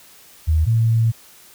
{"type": "tone pair in turn", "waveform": "sine", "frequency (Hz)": [78.9, 113.64], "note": ["D#2", "A#2"], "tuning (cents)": [25, -44], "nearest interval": "tritone", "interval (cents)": 631, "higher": "second", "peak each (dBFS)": -13, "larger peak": "neither", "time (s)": [[0.47, 0.66], [0.66, 1.12]], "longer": "second", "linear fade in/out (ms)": 20, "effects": ["white hiss -47 dBFS RMS until 1.54 s"]}